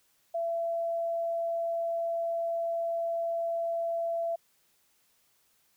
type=tone; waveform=sine; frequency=672 Hz; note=E5; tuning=33 cents sharp; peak=-28 dBFS; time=0.34-4.36 s; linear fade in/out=10 ms; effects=white hiss -69 dBFS RMS until 5.76 s